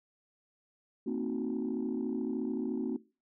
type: chord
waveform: sine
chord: C half-diminished seventh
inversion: third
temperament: equal with one note detuned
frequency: 227.8 / 261.6 / 311.1 / 370 Hz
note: Bb3 / C4 / Eb4 / Gb4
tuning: -40 / 0 / 0 / 0 cents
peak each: -34 / -34 / -38 / -36 dBFS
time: 1.06-2.97 s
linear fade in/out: 10 ms
effects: noise-tail reverb RT60 0.3 s tail -19 dB re dry + tanh soft clip ceiling -25 dBFS